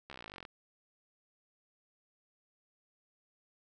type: slowing click train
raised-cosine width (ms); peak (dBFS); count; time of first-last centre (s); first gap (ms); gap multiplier
0.3; -30; 20; 0.1-0.452; 14; 1.03
effects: none